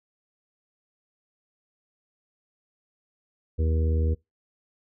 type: harmonic tone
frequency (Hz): 79.6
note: D#2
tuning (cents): +40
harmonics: 1 / 2 / 3 / 4 / 5 / 6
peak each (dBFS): -21 / -37 / -36 / -40 / -38 / -35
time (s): 3.58-4.15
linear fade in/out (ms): 20
effects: noise-tail reverb RT60 0.2 s tail -24 dB re dry